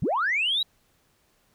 sine linear sweep, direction up, 88.3 to 3951 Hz, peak -21 dBFS, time 0.02-0.63 s, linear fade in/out 5 ms, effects tanh soft clip ceiling -17 dBFS + pink hiss -66 dBFS RMS until 1.54 s

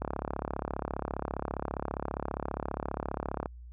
click train, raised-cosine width 1 ms, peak -18 dBFS, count 121, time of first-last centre 0.02-3.458 s, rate 34.9 Hz, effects added 60 Hz sine -44 dBFS peak until 3.72 s

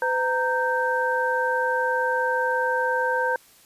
sine tone cluster, 507 / 925 / 1562 Hz, B4 / A#5 / G6, +45 / -14 / -7 cents, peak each -25 dBFS, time 0.02-3.36 s, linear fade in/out 2 ms, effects white hiss -54 dBFS RMS until 3.65 s + resampled to 32000 Hz

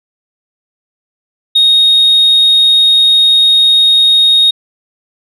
sine tone, 3729 Hz, A#7, in tune, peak -3 dBFS, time 1.55-4.51 s, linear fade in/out 10 ms, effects tanh soft clip ceiling -2 dBFS

